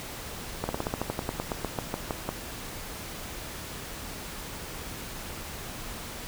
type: slowing click train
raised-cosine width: 1 ms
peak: -14 dBFS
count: 17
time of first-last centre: 0.64-2.29 s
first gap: 50 ms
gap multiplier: 1.09
effects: pink hiss -39 dBFS RMS until 6.27 s